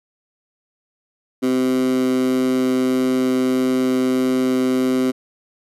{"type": "tone with high-pass filter", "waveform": "15% pulse", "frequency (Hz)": 128.8, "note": "C3", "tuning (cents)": -27, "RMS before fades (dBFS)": -18, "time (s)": [1.42, 5.12], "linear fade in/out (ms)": 20, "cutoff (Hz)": 290, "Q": 9.2, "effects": ["resampled to 32000 Hz"]}